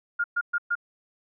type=tone bursts; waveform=sine; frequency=1415 Hz; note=F6; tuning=22 cents sharp; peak=-22 dBFS; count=4; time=0.19-0.754 s; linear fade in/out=10 ms; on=51 ms; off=120 ms; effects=none